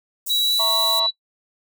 white high-pass noise, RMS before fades -28 dBFS, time 0.26-1 s, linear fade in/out 10 ms, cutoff 6900 Hz, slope 24 dB/octave
sine tone with pitch glide, 3904 to 3943 Hz, B7 to B7, -21 to -4 cents, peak -17 dBFS, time 0.29-1.11 s, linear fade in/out 20 ms, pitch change +17 cents, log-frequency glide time 0.43-0.54 s
triangle chord, A# diminished, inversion second, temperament equal, 659.3 / 932.3 / 1108.7 Hz, E5 / A#5 / C#6, 0 / 0 / 0 cents, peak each -26 dBFS, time 0.59-1.07 s, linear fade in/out 10 ms
effects noise-tail reverb RT60 0.1 s tail -22 dB re dry

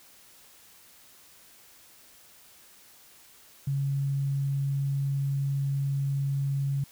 sine tone, 138.59 Hz, C#3, in tune, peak -25 dBFS, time 3.67-6.84 s, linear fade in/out 5 ms, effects white hiss -55 dBFS RMS until 6.91 s

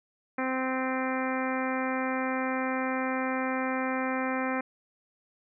harmonic tone with a mistuned harmonic, 260 Hz, C4, 11 cents flat, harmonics 1 / 2 / 3 / 4 / 5 / 6 / 7 / 8 / 9, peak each -31 / -34 / -36 / -37 / -38 / -39 / -39 / -40 / -41 dBFS, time 0.38-4.61 s, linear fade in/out 5 ms, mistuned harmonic 9, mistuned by +29 cents, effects none

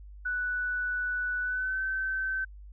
sine tone with pitch glide, 1483 to 1538.8 Hz, F#6 to G6, +4 to -33 cents, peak -28 dBFS, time 0.25-2.45 s, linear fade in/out 10 ms, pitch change +63 cents, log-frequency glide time 1.41-1.82 s, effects added 50 Hz sine -44 dBFS peak until 2.72 s

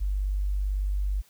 sine tone, 49 Hz, G1, in tune, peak -24 dBFS, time 0-1.22 s, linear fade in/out 20 ms, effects white hiss -60 dBFS RMS until 1.29 s

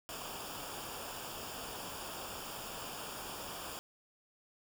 pink noise with comb filter, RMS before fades -44 dBFS, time 0.09-3.79 s, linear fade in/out 0 ms, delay 0.49 ms, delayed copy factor -0.7, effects none

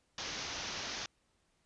white low-pass noise, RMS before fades -41 dBFS, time 0.18-1.06 s, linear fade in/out 2 ms, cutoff 6400 Hz, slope 96 dB/octave, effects pink hiss -75 dBFS RMS until 1.65 s + resampled to 22050 Hz

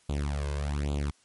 sawtooth tone with flanger, 72 Hz, D2, 34 cents flat, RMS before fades -30 dBFS, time 0.09-1.11 s, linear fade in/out 5 ms, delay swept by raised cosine 0.27 to 1.97 ms, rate 1.2 Hz, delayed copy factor +0.95, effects white hiss -64 dBFS RMS until 1.24 s + MP3 48 kbps

